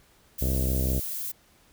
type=noise; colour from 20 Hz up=violet; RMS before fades=-33 dBFS; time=0.38-1.32 s; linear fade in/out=10 ms
type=harmonic tone; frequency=65 Hz; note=C2; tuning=11 cents flat; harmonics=1 / 2 / 3 / 4 / 5 / 6 / 7 / 8 / 9 / 10; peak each=-25 / -31 / -35 / -37 / -39 / -41 / -42 / -43 / -44 / -45 dBFS; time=0.41-1 s; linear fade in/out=10 ms
effects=pink hiss -60 dBFS RMS until 1.72 s